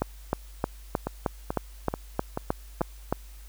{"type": "two click trains", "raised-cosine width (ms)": 1, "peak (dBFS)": [-10, -14], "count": [11, 5], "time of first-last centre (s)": [[0.02, 3.126], [1.07, 2.809]], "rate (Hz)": [3.22, 2.3], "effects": ["added 50 Hz sine -43 dBFS peak until 3.48 s", "white hiss -55 dBFS RMS until 3.48 s"]}